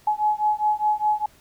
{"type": "beating tone pair", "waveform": "sine", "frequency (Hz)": [845, 849.9], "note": ["G#5", "G#5"], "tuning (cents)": [30, 40], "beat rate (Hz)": 4.9, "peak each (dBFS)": -22, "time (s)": [0.07, 1.26], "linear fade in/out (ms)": 5, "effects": ["pink hiss -55 dBFS RMS until 1.4 s"]}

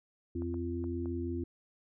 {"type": "harmonic tone", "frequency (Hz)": 85.9, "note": "F2", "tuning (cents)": -28, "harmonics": [1, 3, 4], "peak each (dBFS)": [-37, -38, -37], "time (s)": [0.35, 1.44], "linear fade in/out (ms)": 5}
{"type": "clicks", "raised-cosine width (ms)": 1, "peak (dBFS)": -36, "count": 4, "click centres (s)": [0.421, 0.542, 0.841, 1.058]}
{"effects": []}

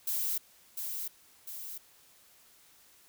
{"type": "noise with echo", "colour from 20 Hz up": "violet", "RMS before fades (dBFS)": -32, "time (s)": [0.07, 0.38], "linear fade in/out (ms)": 5, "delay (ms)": 700, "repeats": 2, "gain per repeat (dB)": -5, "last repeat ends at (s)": 1.78, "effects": ["white hiss -61 dBFS RMS until 3.08 s"]}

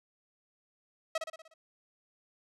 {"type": "tone with echo", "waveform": "sawtooth", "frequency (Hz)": 643, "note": "E5", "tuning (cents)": -43, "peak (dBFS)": -25, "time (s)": [1.15, 1.18], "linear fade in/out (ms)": 5, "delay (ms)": 60, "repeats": 6, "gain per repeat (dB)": -5, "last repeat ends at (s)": 1.54, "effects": ["low-pass 8000 Hz 12 dB/octave"]}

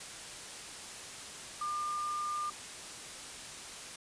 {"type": "tone in noise", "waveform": "sine", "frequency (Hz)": 1200, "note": "D6", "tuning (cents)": 37, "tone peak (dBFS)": -33, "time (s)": [1.61, 2.5], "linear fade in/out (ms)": 5, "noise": "white", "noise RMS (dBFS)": -45, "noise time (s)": [0, 3.96], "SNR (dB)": 9, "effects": ["resampled to 22050 Hz"]}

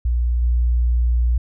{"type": "tone with level steps", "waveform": "sine", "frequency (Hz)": 59.8, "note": "A#1", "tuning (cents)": 45, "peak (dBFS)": [-15, -13], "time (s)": [0.05, 1.38], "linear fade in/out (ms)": 5, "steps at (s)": 0.42, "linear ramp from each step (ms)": 10, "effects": ["tanh soft clip ceiling -10 dBFS"]}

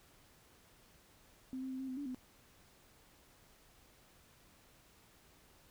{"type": "tone with pitch steps", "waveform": "sine", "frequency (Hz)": [259.5, 262.6, 260.1, 265.3, 257.1, 286.2, 254.2], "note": ["C4", "C4", "C4", "C4", "C4", "D4", "C4"], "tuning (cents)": [-14, 6, -10, 24, -30, -45, -50], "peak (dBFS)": -39, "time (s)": [1.53, 2.146], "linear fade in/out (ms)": 0, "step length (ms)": 88, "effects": ["pink hiss -65 dBFS RMS until 5.7 s"]}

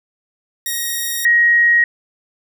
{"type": "tone pair in turn", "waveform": ["5% pulse", "sine"], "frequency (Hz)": [1877, 1887.8], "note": ["A#6", "A#6"], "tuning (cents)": [11, 21], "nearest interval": "unison", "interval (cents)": 10, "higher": "second", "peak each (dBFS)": -9, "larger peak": "neither", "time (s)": [[0.66, 1.25], [1.25, 1.84]], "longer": "neither", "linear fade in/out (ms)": 2, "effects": []}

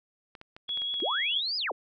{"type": "clicks", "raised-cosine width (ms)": 0.3, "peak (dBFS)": -29, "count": 8, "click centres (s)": [0.352, 0.414, 0.565, 0.692, 0.774, 0.819, 0.941, 1.002]}
{"type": "tone with vibrato", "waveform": "sine", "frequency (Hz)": 3337, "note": "G#7", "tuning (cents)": 8, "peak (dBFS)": -29, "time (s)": [0.68, 1.41], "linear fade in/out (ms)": 20, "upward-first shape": "sine", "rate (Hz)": 5.1, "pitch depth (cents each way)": 15}
{"type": "linear two-way sweep", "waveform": "sine", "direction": "up then down", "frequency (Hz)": [265.3, 5100, 265.3], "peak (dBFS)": -28, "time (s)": [1.02, 1.72], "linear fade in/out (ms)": 5, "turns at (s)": 1.57}
{"effects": []}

